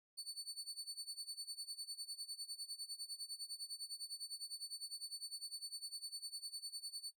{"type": "tone with tremolo", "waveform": "30% pulse", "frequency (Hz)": 4488, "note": "C#8", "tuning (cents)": 21, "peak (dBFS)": -39, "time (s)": [0.17, 7.12], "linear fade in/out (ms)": 20, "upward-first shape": "sine", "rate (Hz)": 9.9, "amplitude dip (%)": 90, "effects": ["noise-tail reverb RT60 0.1 s tail -17 dB re dry"]}